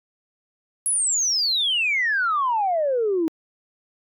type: exponential sweep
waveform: sine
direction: down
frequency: 10820 to 311.1 Hz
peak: -18 dBFS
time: 0.86-3.28 s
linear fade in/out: 0 ms
effects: tanh soft clip ceiling -14 dBFS